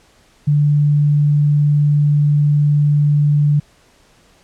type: tone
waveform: sine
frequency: 146.83 Hz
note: D3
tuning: in tune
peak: -10 dBFS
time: 0.47-3.6 s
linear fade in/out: 10 ms
effects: pink hiss -52 dBFS RMS until 4.43 s + low-pass 9000 Hz 12 dB/octave